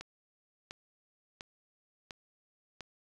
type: click train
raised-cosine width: 0.2 ms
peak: -25 dBFS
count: 5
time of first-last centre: 0.01-2.807 s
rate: 1.43 Hz
effects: resampled to 24000 Hz